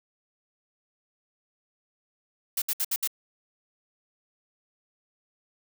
blue noise bursts, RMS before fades -27 dBFS, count 5, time 2.57-3.075 s, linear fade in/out 5 ms, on 49 ms, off 65 ms, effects none

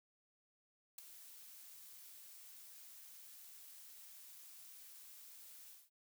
blue noise with ADSR envelope, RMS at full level -45 dBFS, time 0.98-5.9 s, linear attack 6 ms, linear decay 6 ms, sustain -12 dB, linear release 190 ms, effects none

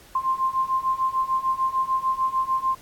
sine beating tone pair, 1046.5 / 1053.2 Hz, C6 / C6, 0 / +11 cents, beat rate 6.7 Hz, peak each -25 / -23 dBFS, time 0.15-2.75 s, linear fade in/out 5 ms, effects pink hiss -50 dBFS RMS until 2.81 s + AAC 64 kbps

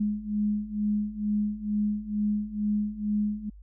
sine beating tone pair, 207.7 / 209.9 Hz, G#3 / G#3, 0 / +19 cents, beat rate 2.2 Hz, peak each -30 / -27 dBFS, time 0-3.5 s, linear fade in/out 10 ms, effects added 50 Hz sine -45 dBFS peak until 3.62 s

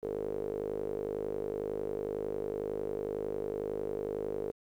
sawtooth tone with band-pass filter, 51 Hz, G#1, 31 cents flat, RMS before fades -36 dBFS, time 0.02-4.52 s, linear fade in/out 20 ms, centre 440 Hz, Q 8, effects 11-bit

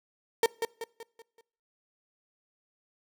35% pulse tone with echo, 457.4 Hz, A#4, 33 cents flat, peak -18 dBFS, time 0.43-0.46 s, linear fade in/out 2 ms, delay 190 ms, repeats 5, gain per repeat -7 dB, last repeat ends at 1.41 s, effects noise-tail reverb RT60 0.6 s tail -24 dB re dry

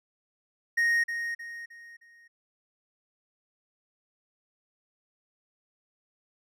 triangle tone with echo, 1864.7 Hz, A#6, in tune, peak -20 dBFS, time 0.77-1.04 s, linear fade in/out 10 ms, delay 310 ms, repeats 4, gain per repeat -8 dB, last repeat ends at 2.28 s, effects none

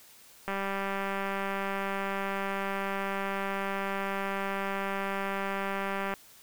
click train, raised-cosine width 0.5 ms, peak -18 dBFS, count 1110, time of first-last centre 0.48-6.138 s, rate 196 Hz, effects white hiss -55 dBFS RMS until 6.42 s

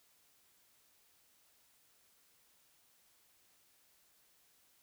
silence, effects white hiss -70 dBFS RMS until 4.82 s

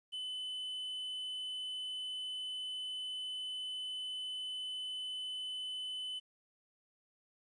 triangle tone, 3018 Hz, F#7, 34 cents sharp, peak -37 dBFS, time 0.12-6.2 s, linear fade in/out 20 ms, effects resampled to 22050 Hz + 12-bit

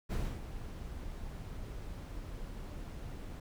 brown noise with ADSR envelope, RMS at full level -33 dBFS, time 0.09-3.4 s, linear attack 29 ms, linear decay 270 ms, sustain -10 dB, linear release 5 ms, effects none

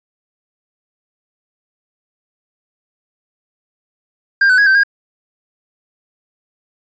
triangle tone with pitch steps, 1597 / 1506 / 1656 / 1552 / 1625 Hz, G6 / F#6 / G#6 / G6 / G#6, +32 / +30 / -5 / -18 / -38 cents, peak -6 dBFS, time 4.41-4.835 s, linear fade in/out 5 ms, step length 85 ms, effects resampled to 16000 Hz

